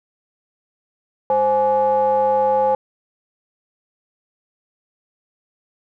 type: ring-modulated tone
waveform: triangle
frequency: 159.2 Hz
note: D#3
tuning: 40 cents sharp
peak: -9 dBFS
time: 1.3-2.75 s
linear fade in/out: 2 ms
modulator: 684 Hz
effects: none